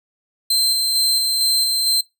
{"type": "tone with tremolo", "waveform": "sawtooth", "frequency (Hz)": 4119, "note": "C8", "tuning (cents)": -28, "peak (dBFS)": -12, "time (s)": [0.5, 2.01], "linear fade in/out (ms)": 5, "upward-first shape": "square", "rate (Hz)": 2.2, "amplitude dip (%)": 25, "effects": ["noise-tail reverb RT60 0.2 s tail -22 dB re dry"]}